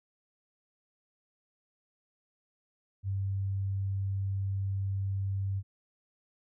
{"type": "tone", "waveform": "sine", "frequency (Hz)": 97.6, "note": "G2", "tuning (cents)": -7, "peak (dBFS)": -29, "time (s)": [3.03, 5.63], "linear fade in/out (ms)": 50, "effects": []}